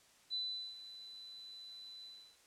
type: tone with ADSR envelope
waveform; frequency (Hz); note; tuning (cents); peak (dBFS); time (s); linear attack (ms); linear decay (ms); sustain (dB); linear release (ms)
sine; 3997; B7; +20; -35; 0.3-2.38; 36; 410; -14; 330
effects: white hiss -66 dBFS RMS until 2.46 s + low-pass 9000 Hz 12 dB/octave